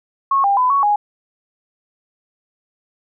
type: tone with pitch steps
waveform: sine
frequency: 1095 / 799 / 1005 / 1115 / 828 Hz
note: C#6 / G5 / B5 / C#6 / G#5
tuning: -22 / +33 / +30 / +10 / -5 cents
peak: -12 dBFS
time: 0.31-0.96 s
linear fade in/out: 5 ms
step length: 130 ms
effects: none